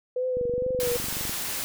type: tone with vibrato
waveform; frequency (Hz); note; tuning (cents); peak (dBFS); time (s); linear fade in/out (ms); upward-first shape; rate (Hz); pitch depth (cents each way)
sine; 497.4; B4; +12; -24; 0.16-0.97; 5; triangle; 2.3; 57
type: click train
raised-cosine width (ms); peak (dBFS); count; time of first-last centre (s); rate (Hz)
3; -24; 23; 0.37-1.294; 23.8
type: noise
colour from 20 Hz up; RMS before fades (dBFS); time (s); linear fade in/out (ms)
white; -31; 0.8-1.64; 0
effects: none